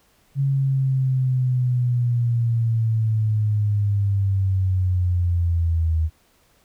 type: linear sweep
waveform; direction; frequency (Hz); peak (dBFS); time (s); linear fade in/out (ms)
sine; down; 138.59 to 78.9; -17; 0.35-6.1; 50
effects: pink hiss -60 dBFS RMS until 6.64 s